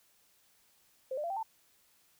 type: tone with pitch steps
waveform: sine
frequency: 523.3 / 597.7 / 682.6 / 779.5 / 890.3 Hz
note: C5 / D5 / F5 / G5 / A5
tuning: 0 / +30 / -40 / -10 / +20 cents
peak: -33 dBFS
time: 1.11-1.43 s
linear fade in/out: 5 ms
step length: 64 ms
effects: white hiss -68 dBFS RMS until 2.19 s